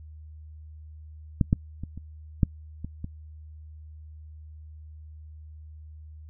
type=clicks; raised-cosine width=5 ms; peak=-8 / -7 / -22 / -27 / -7 / -22 / -21 dBFS; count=7; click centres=1.412 / 1.529 / 1.836 / 1.976 / 2.432 / 2.846 / 3.044 s; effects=noise-tail reverb RT60 0.1 s tail -25 dB re dry + added 77 Hz sine -42 dBFS peak until 6.29 s